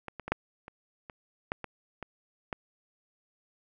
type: clicks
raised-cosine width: 0.5 ms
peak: -23 / -24 / -22 / -10 / -29 / -28 / -15 / -22 / -23 / -18 dBFS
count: 10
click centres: 0.083 / 0.197 / 0.28 / 0.32 / 0.681 / 1.098 / 1.519 / 1.643 / 2.027 / 2.528 s
effects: none